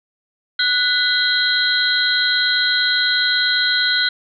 sine tone cluster, 1477 / 2001 / 3239 / 3813 / 4084 Hz, F#6 / B6 / G#7 / A#7 / C8, -3 / +22 / -44 / +38 / -43 cents, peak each -18 / -27 / -24 / -24 / -19 dBFS, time 0.59-4.09 s, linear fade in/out 5 ms, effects none

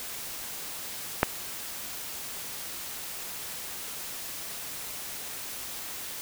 click, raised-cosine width 0.5 ms, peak -4 dBFS, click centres 1.231 s, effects white hiss -38 dBFS RMS until 6.21 s

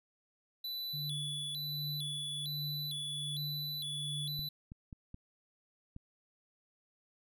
square tone with vibrato, 3695 Hz, A#7, 16 cents flat, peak -38 dBFS, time 0.64-4.49 s, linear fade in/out 5 ms, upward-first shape square, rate 1.1 Hz, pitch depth 130 cents each way
sine tone with tremolo, 146.83 Hz, D3, in tune, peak -38 dBFS, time 0.93-4.49 s, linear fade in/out 10 ms, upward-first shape triangle, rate 1.3 Hz, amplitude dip 70%
clicks, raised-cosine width 5 ms, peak -34 dBFS, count 5, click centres 4.393 / 4.719 / 4.928 / 5.144 / 5.964 s
effects none

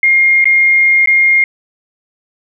sine tone with dropouts, 2128 Hz, C7, 29 cents sharp, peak -6 dBFS, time 0.03-1.44 s, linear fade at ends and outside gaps 2 ms, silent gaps 0.443-0.455 / 1.059-1.073 s, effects none

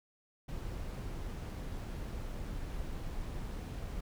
brown noise, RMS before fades -40 dBFS, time 0.48-4.01 s, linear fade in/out 10 ms, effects none

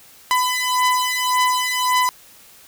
sawtooth beating tone pair, 1002 / 1003.8 Hz, B5 / B5, +25 / +28 cents, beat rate 1.8 Hz, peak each -16 dBFS, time 0.31-2.09 s, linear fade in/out 0 ms, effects white hiss -47 dBFS RMS until 2.67 s

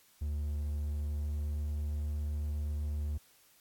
triangle tone with pitch glide, 73.8 to 74.36 Hz, D2 to D2, +9 to +22 cents, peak -30 dBFS, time 0.21-3.18 s, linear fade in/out 10 ms, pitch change +13 cents, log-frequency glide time 0.77-1.85 s, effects white hiss -64 dBFS RMS until 3.6 s + AAC 64 kbps

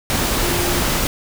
sine tone in noise, 351.6 Hz, F4, 12 cents sharp, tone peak -23 dBFS, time 0.43-0.8 s, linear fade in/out 0 ms, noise pink, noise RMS -19 dBFS, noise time 0.1-1.07 s, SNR -7 dB, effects none

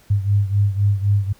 sine beating tone pair, 100 / 103.9 Hz, G2 / G#2, +35 / +1 cents, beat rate 3.9 Hz, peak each -16 / -20 dBFS, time 0.1-1.33 s, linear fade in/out 10 ms, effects pink hiss -53 dBFS RMS until 1.39 s

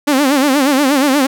sawtooth tone with vibrato, 277.2 Hz, C#4, in tune, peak -6 dBFS, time 0.07-1.27 s, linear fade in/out 10 ms, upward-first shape sine, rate 8.4 Hz, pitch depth 130 cents each way, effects none

